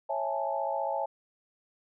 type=chord; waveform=sine; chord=A major seventh; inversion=first; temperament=just; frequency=550 / 660 / 825 / 880 Hz; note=C#5 / E5 / G#5 / A5; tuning=-14 / +2 / -12 / 0 cents; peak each=-34 dBFS; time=0.09-1.06 s; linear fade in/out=10 ms; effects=none